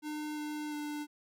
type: tone with pitch steps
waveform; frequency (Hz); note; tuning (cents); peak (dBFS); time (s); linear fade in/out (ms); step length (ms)
square; 302.2 / 300.4 / 296.9; D4 / D4 / D4; +50 / +39 / +19; -37; 0.02-1.07; 50; 350
effects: none